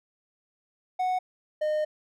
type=tone pair in turn; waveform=triangle; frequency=738 / 611.3 Hz; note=F#5 / D#5; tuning=-5 / -31 cents; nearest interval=minor third; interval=326 cents; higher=first; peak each=-22 dBFS; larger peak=neither; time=0.99-1.19 / 1.61-1.85 s; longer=second; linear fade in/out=10 ms; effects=none